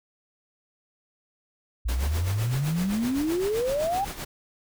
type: exponential sweep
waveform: sine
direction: up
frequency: 55.4 to 820 Hz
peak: -23 dBFS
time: 1.85-4.05 s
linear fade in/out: 10 ms
type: noise with tremolo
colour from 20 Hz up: pink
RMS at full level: -34 dBFS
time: 1.88-4.25 s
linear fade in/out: 10 ms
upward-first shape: sine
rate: 7.8 Hz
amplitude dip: 65%
effects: none